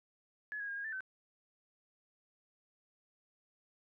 sine tone with pitch steps, 1700 / 1650 / 1619 / 1634 / 1767 / 1531 Hz, G#6 / G#6 / G#6 / G#6 / A6 / G6, +40 / -12 / -45 / -29 / +7 / -41 cents, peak -38 dBFS, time 0.52-1.006 s, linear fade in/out 0 ms, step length 81 ms, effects none

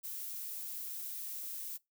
violet noise, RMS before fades -42 dBFS, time 0.03-1.78 s, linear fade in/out 20 ms, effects noise-tail reverb RT60 0.2 s tail -23 dB re dry

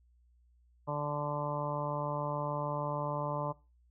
harmonic tone, 146.8 Hz, D3, in tune, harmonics 1 / 2 / 3 / 4 / 5 / 6 / 7 / 8, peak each -37 / -44 / -45 / -37 / -48 / -40 / -39 / -47 dBFS, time 0.87-3.53 s, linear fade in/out 20 ms, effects noise-tail reverb RT60 0.3 s tail -21 dB re dry + added 60 Hz sine -63 dBFS peak until 3.9 s

